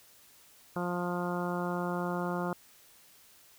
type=harmonic tone; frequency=176.5 Hz; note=F3; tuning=19 cents sharp; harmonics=1 / 2 / 3 / 4 / 5 / 6 / 7 / 8; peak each=-34 / -37 / -39 / -40 / -41 / -42 / -42 / -43 dBFS; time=0.76-2.53 s; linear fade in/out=2 ms; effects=white hiss -59 dBFS RMS until 3.58 s